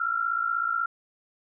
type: tone pair together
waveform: sine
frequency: 1340.6 / 1396.9 Hz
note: E6 / F6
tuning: +29 / 0 cents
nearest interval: minor second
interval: 71 cents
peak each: -27 dBFS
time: 0-0.86 s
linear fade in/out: 5 ms
effects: none